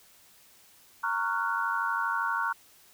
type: chord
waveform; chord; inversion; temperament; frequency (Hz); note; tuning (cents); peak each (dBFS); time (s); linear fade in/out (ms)
sine; Gb major seventh; first; just; 925 / 1110 / 1387.5 / 1480; Bb5 / Db6 / F6 / Gb6; -14 / +2 / -12 / 0; -32; 1.03-2.53; 10
effects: white hiss -58 dBFS RMS until 2.93 s